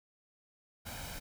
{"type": "noise with comb filter", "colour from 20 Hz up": "pink", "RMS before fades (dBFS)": -43, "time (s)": [0.85, 1.2], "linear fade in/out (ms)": 20, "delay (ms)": 1.3, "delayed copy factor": 0.65, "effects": []}